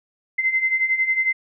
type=beating tone pair; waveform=sine; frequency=2061 / 2072 Hz; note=C7 / C7; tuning=-27 / -17 cents; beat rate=11 Hz; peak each=-24 / -19 dBFS; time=0.38-1.33 s; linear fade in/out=10 ms; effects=none